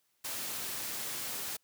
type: noise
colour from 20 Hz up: white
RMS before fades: -38 dBFS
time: 0.24-1.57 s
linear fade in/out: 10 ms
effects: white hiss -75 dBFS RMS until 1.63 s + high-pass 80 Hz 12 dB/octave